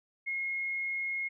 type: tone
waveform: sine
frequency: 2156 Hz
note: C#7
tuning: 49 cents flat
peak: -31 dBFS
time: 0.26-1.29 s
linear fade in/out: 20 ms
effects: none